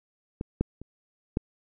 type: clicks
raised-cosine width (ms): 3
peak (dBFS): -18 / -11 / -28 / -12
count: 4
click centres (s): 0.411 / 0.61 / 0.816 / 1.371
effects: none